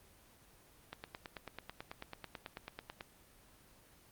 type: click train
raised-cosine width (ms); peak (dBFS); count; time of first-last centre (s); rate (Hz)
0.3; -27; 20; 0.93-3.009; 9.14
effects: pink hiss -63 dBFS RMS until 4.11 s + Opus 24 kbps